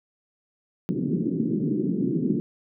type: band-pass noise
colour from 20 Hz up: pink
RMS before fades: -25 dBFS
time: 0.89-2.4 s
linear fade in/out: 0 ms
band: 150 to 370 Hz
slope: 48 dB/octave
effects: none